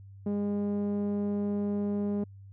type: tone with low-pass filter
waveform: sawtooth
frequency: 204 Hz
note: G#3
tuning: 31 cents flat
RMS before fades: -30 dBFS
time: 0.26-2.24 s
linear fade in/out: 5 ms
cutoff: 430 Hz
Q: 0.91
effects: added 98 Hz sine -46 dBFS peak until 2.52 s

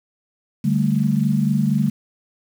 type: chord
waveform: sine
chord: D suspended fourth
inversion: none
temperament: equal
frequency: 146.83 / 196 / 220 Hz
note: D3 / G3 / A3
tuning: 0 / 0 / 0 cents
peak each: -20 dBFS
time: 0.64-1.9 s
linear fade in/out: 10 ms
effects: 7-bit

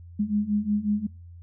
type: beating tone pair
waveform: sine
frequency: 204.8 / 210.3 Hz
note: G#3 / G#3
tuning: -24 / +22 cents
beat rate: 5.5 Hz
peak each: -27 / -24 dBFS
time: 0.19-1.07 s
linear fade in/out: 10 ms
effects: noise-tail reverb RT60 0.3 s tail -25 dB re dry + added 86 Hz sine -42 dBFS peak until 1.42 s

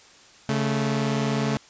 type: tone pair together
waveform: sawtooth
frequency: 139.3 / 218.8 Hz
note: C#3 / A3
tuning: +9 / -9 cents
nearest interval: minor sixth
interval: 782 cents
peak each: -21 dBFS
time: 0.49-1.57 s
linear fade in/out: 0 ms
effects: white hiss -51 dBFS RMS until 1.69 s + resampled to 16000 Hz

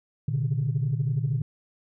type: tone cluster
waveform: sine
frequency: 119.1 / 135.7 / 148 Hz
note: A#2 / C#3 / D3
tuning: +38 / -36 / +14 cents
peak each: -26 / -28 / -26 dBFS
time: 0.28-1.42 s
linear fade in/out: 5 ms
effects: tanh soft clip ceiling -17 dBFS

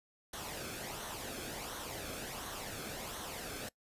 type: noise with flanger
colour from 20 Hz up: pink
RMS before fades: -43 dBFS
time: 0.33-3.69 s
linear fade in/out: 5 ms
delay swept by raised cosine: 0.4 to 1.06 ms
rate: 1.4 Hz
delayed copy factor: -0.55
effects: noise-tail reverb RT60 0.1 s tail -22 dB re dry + resampled to 32000 Hz

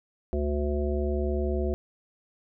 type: harmonic tone with a mistuned harmonic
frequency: 73.42 Hz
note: D2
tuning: in tune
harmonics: 1 / 3 / 5 / 7 / 9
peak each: -27 / -34 / -30 / -36 / -36 dBFS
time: 0.33-1.74 s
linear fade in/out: 0 ms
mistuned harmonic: 1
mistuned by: -78 cents
effects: none

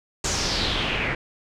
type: noise with low-pass filter sweep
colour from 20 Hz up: pink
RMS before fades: -25 dBFS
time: 0.24-1.15 s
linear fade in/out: 5 ms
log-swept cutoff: 7100 to 2000 Hz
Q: 3.6
effects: none

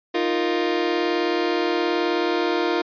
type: chord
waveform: sawtooth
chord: Eb suspended second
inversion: none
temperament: just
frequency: 311.1 / 350 / 466.7 Hz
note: Eb4 / F4 / Bb4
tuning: 0 / +4 / +2 cents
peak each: -22 / -18 / -22 dBFS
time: 0.14-2.82 s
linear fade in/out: 10 ms
effects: resampled to 11025 Hz

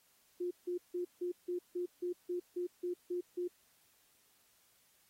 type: tone bursts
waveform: sine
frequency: 355.1 Hz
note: F4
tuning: 29 cents sharp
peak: -34 dBFS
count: 12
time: 0.4-3.48 s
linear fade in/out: 10 ms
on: 110 ms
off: 160 ms
effects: white hiss -70 dBFS RMS until 5.09 s + AAC 48 kbps

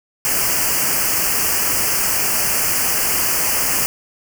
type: band-stop noise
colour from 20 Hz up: white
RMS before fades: -18 dBFS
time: 0.25-3.86 s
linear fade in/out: 0 ms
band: 3000 to 4600 Hz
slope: 96 dB/octave
effects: none

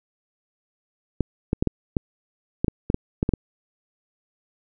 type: clicks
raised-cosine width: 3 ms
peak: -7 dBFS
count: 12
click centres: 1.207 / 1.531 / 1.625 / 1.673 / 1.968 / 2.645 / 2.682 / 2.901 / 2.944 / 3.229 / 3.291 / 3.337 s
effects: none

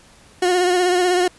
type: tone with vibrato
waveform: 30% pulse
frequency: 360 Hz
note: F#4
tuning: 47 cents flat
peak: -12 dBFS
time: 0.42-1.28 s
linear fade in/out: 5 ms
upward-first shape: triangle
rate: 16 Hz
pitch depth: 48 cents each way
effects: pink hiss -49 dBFS RMS until 1.38 s + resampled to 24000 Hz

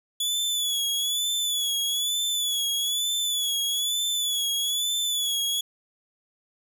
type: tone with vibrato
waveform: sawtooth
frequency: 3421 Hz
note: A7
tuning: 49 cents flat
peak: -21 dBFS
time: 0.2-5.61 s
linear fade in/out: 5 ms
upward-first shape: sine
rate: 1.1 Hz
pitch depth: 59 cents each way
effects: none

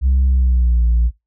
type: tone with pitch glide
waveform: sine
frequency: 65.6 to 58.11 Hz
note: C2 to A#1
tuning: +5 to -5 cents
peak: -9 dBFS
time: 0.01-1.11 s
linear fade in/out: 50 ms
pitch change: -210 cents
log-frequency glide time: 0.26-0.84 s
effects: noise-tail reverb RT60 0.2 s tail -22 dB re dry + tanh soft clip ceiling -9 dBFS

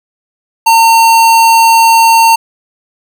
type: tone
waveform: square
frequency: 910 Hz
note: A#5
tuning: 42 cents flat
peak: -4 dBFS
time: 0.66-2.36 s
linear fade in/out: 10 ms
effects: none

